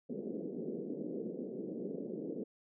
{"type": "band-pass noise", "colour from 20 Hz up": "white", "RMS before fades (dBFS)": -41, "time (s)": [0.09, 2.44], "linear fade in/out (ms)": 10, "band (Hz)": [170, 480], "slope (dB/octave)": 48, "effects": []}